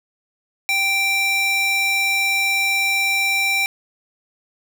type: tone with high-pass filter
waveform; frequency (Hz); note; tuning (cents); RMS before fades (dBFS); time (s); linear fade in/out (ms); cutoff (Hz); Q
square; 784; G5; 0; -19; 0.69-3.66; 0; 1900; 3
effects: none